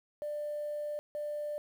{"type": "tone bursts at uneven times", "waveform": "sine", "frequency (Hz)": 593, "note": "D5", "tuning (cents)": 17, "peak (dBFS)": -33, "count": 2, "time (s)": [[0.22, 0.99], [1.15, 1.58]], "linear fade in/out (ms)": 0, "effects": ["tanh soft clip ceiling -30 dBFS", "10-bit"]}